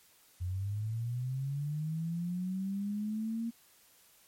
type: linear sweep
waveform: sine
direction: up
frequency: 87.31 to 233.1 Hz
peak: -32 dBFS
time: 0.4-3.51 s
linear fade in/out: 20 ms
effects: white hiss -63 dBFS RMS until 4.27 s + MP3 64 kbps